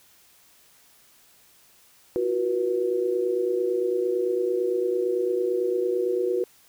sine tone cluster, 341.6 / 370.5 / 483.5 Hz, F4 / F#4 / B4, -38 / +2 / -37 cents, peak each -32 / -24 / -26 dBFS, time 2.16-6.44 s, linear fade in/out 0 ms, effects white hiss -57 dBFS RMS until 6.68 s

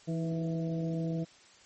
harmonic tone with a mistuned harmonic, 164.81 Hz, E3, in tune, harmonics 1 / 2 / 3 / 4, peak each -31 / -37 / -41 / -43 dBFS, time 0.07-1.25 s, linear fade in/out 20 ms, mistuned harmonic 2, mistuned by -36 cents, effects white hiss -58 dBFS RMS until 1.65 s + MP3 32 kbps

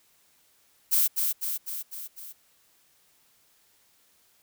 violet noise with echo, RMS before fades -22 dBFS, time 0.91-1.08 s, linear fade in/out 20 ms, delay 250 ms, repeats 5, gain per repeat -4 dB, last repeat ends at 2.33 s, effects white hiss -64 dBFS RMS until 4.42 s

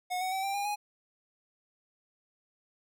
square tone with pitch steps, 728 / 747.2 / 766.8 / 787 / 807.8 / 829 Hz, F#5 / F#5 / G5 / G5 / G#5 / G#5, -28 / +17 / -38 / +7 / -48 / -3 cents, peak -31 dBFS, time 0.1-0.76 s, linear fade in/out 20 ms, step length 110 ms, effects none

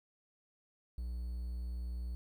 triangle tone, 60.3 Hz, B1, 41 cents flat, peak -35 dBFS, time 0.98-2.15 s, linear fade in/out 0 ms, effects 11-bit

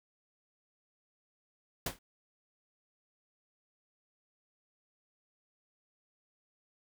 pink noise with exponential decay, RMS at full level -30 dBFS, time 1.86-1.99 s, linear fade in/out 5 ms, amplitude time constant 28 ms, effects none

